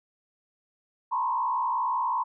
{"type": "tone with frequency modulation", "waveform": "sine", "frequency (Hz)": 987.8, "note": "B5", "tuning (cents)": 0, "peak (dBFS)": -24, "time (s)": [1.11, 2.24], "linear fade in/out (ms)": 20, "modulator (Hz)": 62.7, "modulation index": 1.3, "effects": []}